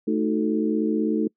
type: harmonic tone with a mistuned harmonic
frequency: 73.42 Hz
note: D2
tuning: in tune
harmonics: 3 / 4 / 5 / 6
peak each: -24 / -24 / -29 / -28 dBFS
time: 0.07-1.28 s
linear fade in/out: 10 ms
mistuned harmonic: 4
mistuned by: +100 cents
effects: noise-tail reverb RT60 0.1 s tail -26 dB re dry